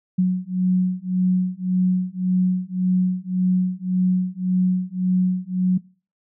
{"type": "beating tone pair", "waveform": "sine", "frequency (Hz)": [182.6, 184.4], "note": ["F#3", "F#3"], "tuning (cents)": [-23, -6], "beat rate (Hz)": 1.8, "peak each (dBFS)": -20, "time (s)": [0.18, 5.78], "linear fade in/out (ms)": 10, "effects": ["noise-tail reverb RT60 0.4 s tail -23 dB re dry"]}